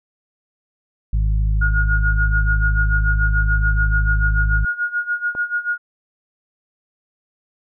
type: harmonic tone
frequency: 52.3 Hz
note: G#1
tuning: 13 cents sharp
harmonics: 1 / 2 / 3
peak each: -15 / -24 / -29 dBFS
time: 1.13-4.65 s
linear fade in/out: 5 ms
type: tone with tremolo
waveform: sine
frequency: 1436 Hz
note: F6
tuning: 48 cents sharp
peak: -16 dBFS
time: 1.61-5.78 s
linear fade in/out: 10 ms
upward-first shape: sine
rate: 6.9 Hz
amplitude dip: 85%
type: click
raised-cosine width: 1 ms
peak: -19 dBFS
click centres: 5.351 s
effects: none